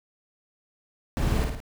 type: noise with echo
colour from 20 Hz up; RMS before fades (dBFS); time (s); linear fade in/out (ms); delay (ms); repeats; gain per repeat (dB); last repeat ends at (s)
brown; -25; 1.17-1.44; 0; 54; 3; -4; 1.602
effects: none